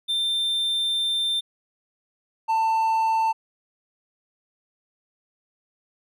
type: tone pair in turn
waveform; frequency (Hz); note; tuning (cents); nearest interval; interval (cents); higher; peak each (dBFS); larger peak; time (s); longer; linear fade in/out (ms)
triangle; 3580 / 892.2; A7 / A5; +29 / +24; 2 octaves; 2405; first; -20 / -17; second; 0.08-1.41 / 2.48-3.33; first; 20
effects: none